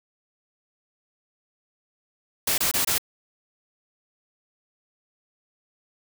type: noise bursts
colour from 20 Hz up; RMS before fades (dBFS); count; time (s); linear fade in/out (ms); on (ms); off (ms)
white; -23; 4; 2.47-2.982; 5; 110; 24
effects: none